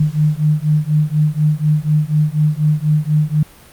sine beating tone pair, 150 / 154.1 Hz, D3 / D#3, +37 / -16 cents, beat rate 4.1 Hz, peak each -15 dBFS, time 0-3.43 s, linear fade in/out 5 ms, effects pink hiss -43 dBFS RMS until 3.72 s + Opus 48 kbps

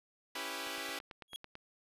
5% pulse chord, C# half-diminished seventh, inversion none, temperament equal, 277.2 / 329.6 / 392 / 493.9 Hz, C#4 / E4 / G4 / B4, 0 / 0 / 0 / 0 cents, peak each -33 dBFS, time 0.35-0.99 s, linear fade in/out 5 ms
click train, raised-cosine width 0.3 ms, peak -31 dBFS, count 9, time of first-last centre 0.67-1.554 s, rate 9.05 Hz
45% pulse tone with exponential growth, 3308 Hz, G#7, 8 cents flat, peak -36 dBFS, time 1.28-1.36 s, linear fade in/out 0 ms, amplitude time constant 16 ms
effects resampled to 32000 Hz

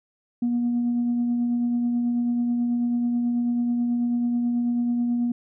sine tone with tremolo, 240 Hz, B3, 49 cents flat, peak -18 dBFS, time 0.42-5.32 s, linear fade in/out 5 ms, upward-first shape triangle, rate 9.2 Hz, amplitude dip 30%, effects tanh soft clip ceiling -17 dBFS

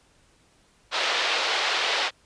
white band-pass noise, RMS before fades -25 dBFS, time 0.91-2.11 s, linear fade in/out 50 ms, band 430 to 4200 Hz, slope 24 dB/octave, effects pink hiss -61 dBFS RMS until 2.25 s + resampled to 22050 Hz

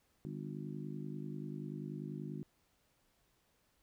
harmonic tone with a mistuned harmonic, 50.3 Hz, G1, 45 cents sharp, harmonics 3 / 4 / 5 / 6 / 7, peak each -44 / -46 / -48 / -50 / -51 dBFS, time 0.25-2.43 s, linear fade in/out 0 ms, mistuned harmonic 7, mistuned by +30 cents, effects pink hiss -75 dBFS RMS until 3.82 s

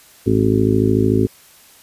harmonic tone, 53.5 Hz, A1, 48 cents flat, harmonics 1 / 2 / 3 / 4 / 5 / 6 / 7 / 8, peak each -29 / -18 / -29 / -20 / -18 / -26 / -18 / -23 dBFS, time 0.26-1.27 s, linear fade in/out 10 ms, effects white hiss -47 dBFS RMS until 1.82 s + resampled to 32000 Hz

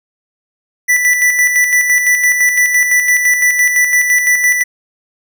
square tone with tremolo, 1975.5 Hz, B6, in tune, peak -8 dBFS, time 0.88-4.64 s, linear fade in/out 20 ms, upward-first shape square, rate 5.9 Hz, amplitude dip 45%, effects none

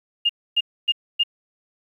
sine tone bursts, 2828 Hz, F7, 21 cents sharp, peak -15 dBFS, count 4, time 0.25-1.236 s, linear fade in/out 10 ms, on 44 ms, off 270 ms, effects 9-bit

